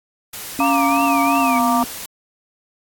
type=noise; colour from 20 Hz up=white; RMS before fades=-31 dBFS; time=0.33-2.06 s; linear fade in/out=5 ms
type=tone with vibrato; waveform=sine; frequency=2489 Hz; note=D#7; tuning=in tune; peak=-24 dBFS; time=0.59-1.59 s; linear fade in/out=10 ms; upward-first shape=triangle; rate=2.8 Hz; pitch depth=180 cents each way
type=tone with pitch glide; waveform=sine; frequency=277.2 to 249.8 Hz; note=C#4 to B3; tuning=0 to +20 cents; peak=-18 dBFS; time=0.59-1.84 s; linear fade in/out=0 ms; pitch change=-180 cents; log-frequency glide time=1.35-1.6 s
type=chord; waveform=sine; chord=Bb major; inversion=second; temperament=equal; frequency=698.5 / 932.3 / 1174.7 Hz; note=F5 / Bb5 / D6; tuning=0 / 0 / 0 cents; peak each=-20 dBFS; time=0.6-1.83 s; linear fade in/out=2 ms
effects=AAC 64 kbps